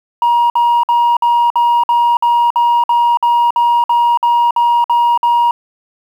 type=tone bursts; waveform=sine; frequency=950 Hz; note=A#5; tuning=33 cents sharp; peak=-6 dBFS; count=16; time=0.22-5.51 s; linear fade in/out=2 ms; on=280 ms; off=54 ms; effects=tanh soft clip ceiling -7 dBFS + 7-bit